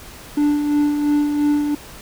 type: tone with tremolo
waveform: triangle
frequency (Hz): 293.7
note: D4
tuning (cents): 0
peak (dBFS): -11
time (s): 0.37-1.75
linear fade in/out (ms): 5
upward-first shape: sine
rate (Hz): 2.9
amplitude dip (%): 45
effects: pink hiss -39 dBFS RMS until 2.01 s